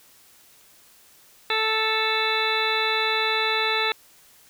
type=harmonic tone; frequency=440 Hz; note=A4; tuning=in tune; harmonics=1 / 2 / 3 / 4 / 5 / 6 / 8 / 9; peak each=-29 / -29 / -29 / -29 / -29 / -29 / -29 / -29 dBFS; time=1.5-3.92 s; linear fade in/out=2 ms; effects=white hiss -54 dBFS RMS until 4.49 s